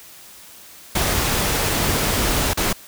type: noise with dropouts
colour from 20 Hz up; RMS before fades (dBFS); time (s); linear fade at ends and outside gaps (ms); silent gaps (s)
pink; -20; 0.95-2.73; 5; 2.535-2.572
effects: white hiss -43 dBFS RMS until 2.87 s